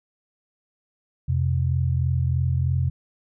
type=tone pair together; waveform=sine; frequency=86.6 / 129.75 Hz; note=F2 / C3; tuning=-14 / -14 cents; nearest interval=perfect fifth; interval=700 cents; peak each=-22 dBFS; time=1.28-2.9 s; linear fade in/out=10 ms; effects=none